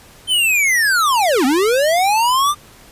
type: linear two-way sweep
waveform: square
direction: down then up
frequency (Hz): 3136 to 244.6 to 1214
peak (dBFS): -13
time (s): 0.27-2.55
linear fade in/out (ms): 50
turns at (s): 1.45
effects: pink hiss -44 dBFS RMS until 2.91 s + resampled to 32000 Hz